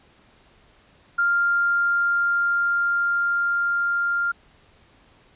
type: tone with level ramp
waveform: sine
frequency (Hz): 1396.9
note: F6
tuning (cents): 0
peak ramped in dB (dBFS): -17 to -20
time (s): 1.18-4.32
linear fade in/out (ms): 10
effects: pink hiss -56 dBFS RMS until 5.35 s + resampled to 8000 Hz